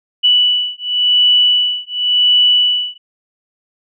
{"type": "beating tone pair", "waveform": "sine", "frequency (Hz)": [2960, 2960.92], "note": ["F#7", "F#7"], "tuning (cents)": [0, 1], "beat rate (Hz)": 0.92, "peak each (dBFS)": -13, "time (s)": [0.23, 2.98], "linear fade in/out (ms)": 20, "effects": []}